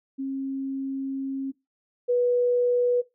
sine tone pair in turn, 270 / 489.1 Hz, C#4 / B4, -45 / -17 cents, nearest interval minor seventh, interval 1028 cents, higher second, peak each -27 / -19 dBFS, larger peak second, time 0.18-1.52 / 2.08-3.02 s, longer first, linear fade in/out 20 ms, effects noise-tail reverb RT60 0.2 s tail -18 dB re dry

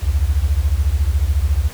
sine beating tone pair, 65.41 / 79.41 Hz, C2 / D#2, 0 / +36 cents, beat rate 14 Hz, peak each -16 / -17 dBFS, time 0.02-1.69 s, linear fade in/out 20 ms, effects pink hiss -37 dBFS RMS until 1.73 s

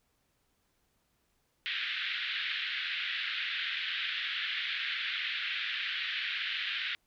white band-pass noise, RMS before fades -35 dBFS, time 1.66-6.95 s, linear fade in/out 0 ms, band 1500 to 3700 Hz, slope 48 dB/octave, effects pink hiss -75 dBFS RMS until 7.06 s

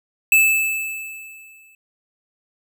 square tone with exponential decay, 2624 Hz, E7, 9 cents flat, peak -10 dBFS, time 0.32-1.75 s, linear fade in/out 2 ms, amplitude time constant 310 ms, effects none

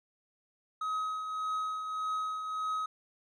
triangle tone with tremolo, 1269 Hz, D#6, 34 cents sharp, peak -28 dBFS, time 0.81-2.86 s, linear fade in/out 5 ms, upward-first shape triangle, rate 1.7 Hz, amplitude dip 50%, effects resampled to 24000 Hz

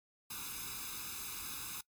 white noise with comb filter, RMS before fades -43 dBFS, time 0.3-1.81 s, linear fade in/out 5 ms, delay 0.79 ms, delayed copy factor +0.95, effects noise-tail reverb RT60 0.1 s tail -22 dB re dry + MP3 96 kbps

